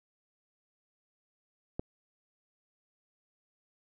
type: click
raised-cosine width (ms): 2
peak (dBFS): -20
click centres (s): 1.795
effects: none